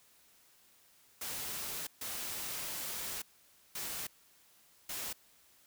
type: noise bursts at uneven times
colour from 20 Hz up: white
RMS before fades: -40 dBFS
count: 4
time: 1.21-1.87 / 2.01-3.22 / 3.75-4.07 / 4.89-5.13 s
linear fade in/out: 5 ms
effects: white hiss -65 dBFS RMS until 5.66 s